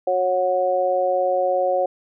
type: harmonic tone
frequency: 183 Hz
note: F#3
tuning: 19 cents flat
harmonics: 2 / 3 / 4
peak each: -28 / -19 / -22 dBFS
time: 0.07-1.86 s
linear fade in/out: 5 ms
effects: none